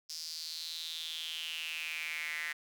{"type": "tone with high-pass filter sweep", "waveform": "square", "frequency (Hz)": 80.2, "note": "E2", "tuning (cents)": -47, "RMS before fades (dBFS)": -40, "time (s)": [0.09, 2.53], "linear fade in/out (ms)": 10, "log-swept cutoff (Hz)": [5200, 1900], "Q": 6.3, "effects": []}